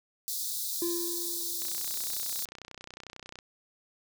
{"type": "high-pass noise", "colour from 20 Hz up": "white", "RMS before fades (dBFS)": -34, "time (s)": [0.28, 2.45], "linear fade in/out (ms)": 0, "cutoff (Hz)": 3600, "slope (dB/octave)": 96}
{"type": "tone with exponential decay", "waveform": "triangle", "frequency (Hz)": 344, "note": "F4", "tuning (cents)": -26, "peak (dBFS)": -26, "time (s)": [0.82, 2.11], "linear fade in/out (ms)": 1, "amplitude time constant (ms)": 280}
{"type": "click train", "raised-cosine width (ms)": 0.2, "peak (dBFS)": -26, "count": 56, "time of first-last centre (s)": [1.62, 3.388], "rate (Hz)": 31.1}
{"effects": []}